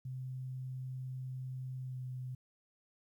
sine tone with pitch glide, 129.3 to 127.59 Hz, C3 to C3, -20 to -43 cents, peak -39 dBFS, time 0.05-2.35 s, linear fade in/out 5 ms, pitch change -23 cents, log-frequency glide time 1.79-2.01 s, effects 12-bit

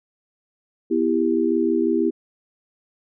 sine chord, E minor, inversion second, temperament just, 247.2 / 329.6 / 395.6 Hz, B3 / E4 / G4, +2 / 0 / +16 cents, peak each -23 / -20 / -22 dBFS, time 0.9-2.11 s, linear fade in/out 20 ms, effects none

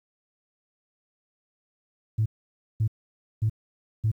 sine tone bursts, 109.3 Hz, A2, 11 cents flat, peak -19 dBFS, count 4, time 2.18-4.116 s, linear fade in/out 10 ms, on 79 ms, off 540 ms, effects tanh soft clip ceiling -16 dBFS + 10-bit

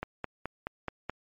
click train, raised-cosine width 0.5 ms, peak -18 dBFS, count 6, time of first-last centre 0.03-1.096 s, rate 4.69 Hz, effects MP3 48 kbps

